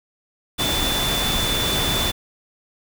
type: tone in noise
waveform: sine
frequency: 3500 Hz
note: A7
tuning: 10 cents flat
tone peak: -23 dBFS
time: 0.58-2.12 s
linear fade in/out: 20 ms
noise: pink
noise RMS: -23 dBFS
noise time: 0.58-2.12 s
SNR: -3 dB
effects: none